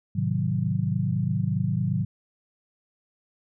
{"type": "chord", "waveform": "sine", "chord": "A diminished seventh", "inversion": "none", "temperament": "equal with one note detuned", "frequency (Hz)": [107.55, 130.81, 155.56, 185], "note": ["A2", "C3", "Eb3", "Gb3"], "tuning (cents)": [-39, 0, 0, 0], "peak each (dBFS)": -28, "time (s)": [0.15, 2.05], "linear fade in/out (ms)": 10, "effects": []}